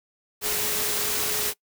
sine tone in noise, 420.8 Hz, G#4, 23 cents sharp, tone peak -36 dBFS, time 0.41-1.54 s, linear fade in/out 50 ms, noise white, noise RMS -26 dBFS, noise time 0.41-1.54 s, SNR -13 dB, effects noise-tail reverb RT60 0.1 s tail -23 dB re dry

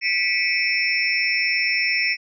sine tone cluster, 1969 / 2187 / 2350 / 2559 / 5380 Hz, B6 / C#7 / D7 / D#7 / E8, -6 / -24 / +1 / +48 / +34 cents, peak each -25 dBFS, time 0.01-2.17 s, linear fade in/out 50 ms, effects none

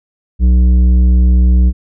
sine tone with tanh clipping, 61.74 Hz, B1, in tune, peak -7 dBFS, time 0.39-1.73 s, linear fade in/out 50 ms, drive 9 dB, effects none

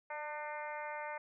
harmonic tone with a mistuned harmonic, 300.6 Hz, D4, 40 cents sharp, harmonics 2 / 3 / 4 / 5 / 6 / 7 / 8, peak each -45 / -43 / -51 / -49 / -51 / -48 / -56 dBFS, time 0.1-1.18 s, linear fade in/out 5 ms, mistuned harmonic 2, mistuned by -18 cents, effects none

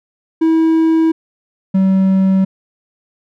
triangle tone pair in turn, 323.4 / 191.02 Hz, E4 / G3, -33 / -45 cents, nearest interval major sixth, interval 912 cents, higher first, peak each -7 dBFS, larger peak neither, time 0.41-1.12 / 1.74-2.45 s, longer neither, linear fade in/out 10 ms, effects none

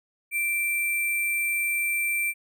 sine tone with sample-and-hold, 2349 Hz, D7, in tune, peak -23 dBFS, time 0.31-2.34 s, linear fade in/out 50 ms, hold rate 11025 Hz, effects none

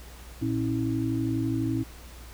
sine tone cluster, 116.2 / 269.8 / 321.9 Hz, A#2 / C#4 / E4, -5 / -47 / -41 cents, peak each -29 dBFS, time 0.41-1.84 s, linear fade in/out 20 ms, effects added 60 Hz sine -44 dBFS peak until 2.33 s + pink hiss -49 dBFS RMS until 2.33 s

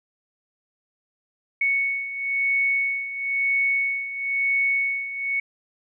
sine beating tone pair, 2217 / 2218 Hz, C#7 / C#7, 0 / 0 cents, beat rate 1 Hz, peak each -27 / -22 dBFS, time 1.61-5.4 s, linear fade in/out 5 ms, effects none

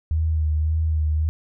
sine tone with vibrato, 78.2 Hz, D#2, 9 cents sharp, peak -18 dBFS, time 0.11-1.29 s, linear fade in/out 0 ms, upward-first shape sine, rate 1.8 Hz, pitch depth 34 cents each way, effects none

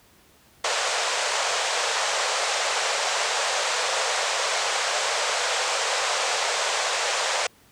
pink band-pass noise, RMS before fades -25 dBFS, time 0.64-7.47 s, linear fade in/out 5 ms, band 480 to 8200 Hz, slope 48 dB/octave, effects pink hiss -56 dBFS RMS until 7.71 s + high-pass 60 Hz 12 dB/octave

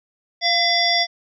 harmonic tone with a mistuned harmonic, 693 Hz, F5, 14 cents flat, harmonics 1 / 3 / 5 / 7 / 8, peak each -22 / -22 / -22 / -22 / -22 dBFS, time 0.41-1.07 s, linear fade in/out 50 ms, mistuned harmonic 3, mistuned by -47 cents, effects none

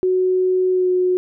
sine tone with pitch glide, 369.8 to 364.9 Hz, F#4 to F#4, -1 to -24 cents, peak -14 dBFS, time 0.03-1.17 s, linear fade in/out 0 ms, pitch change -23 cents, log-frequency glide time 0.71-0.89 s, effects none

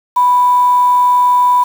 sine tone with quantisation, 987.8 Hz, B5, in tune, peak -7 dBFS, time 0.16-1.64 s, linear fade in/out 10 ms, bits 5, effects none

